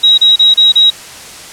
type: tone bursts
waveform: sine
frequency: 3828 Hz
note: A#7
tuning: 45 cents sharp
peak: -3 dBFS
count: 5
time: 0.03-0.904 s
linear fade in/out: 10 ms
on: 150 ms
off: 31 ms
effects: white hiss -30 dBFS RMS until 1.52 s + low-pass 9000 Hz 12 dB/octave